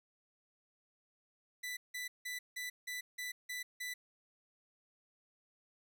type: tone bursts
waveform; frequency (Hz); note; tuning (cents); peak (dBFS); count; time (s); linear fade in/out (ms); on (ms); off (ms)
sawtooth; 1986; B6; +9; -36; 8; 1.63-3.94; 10; 140; 170
effects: none